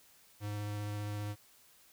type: tone with vibrato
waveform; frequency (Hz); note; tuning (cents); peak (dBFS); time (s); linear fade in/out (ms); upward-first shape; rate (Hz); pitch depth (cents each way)
square; 103.83; G#2; 0; -37; 0.4-1.36; 50; triangle; 15; 12
effects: white hiss -63 dBFS RMS until 1.92 s